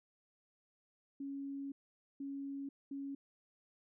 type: tone bursts at uneven times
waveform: sine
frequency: 277.2 Hz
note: C#4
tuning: in tune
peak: -40 dBFS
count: 3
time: 1.2-1.72 / 2.2-2.69 / 2.91-3.15 s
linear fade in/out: 5 ms
effects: none